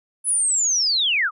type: linear sweep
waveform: sine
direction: down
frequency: 10340 to 1140 Hz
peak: -17 dBFS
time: 0.24-1.31 s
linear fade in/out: 50 ms
effects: none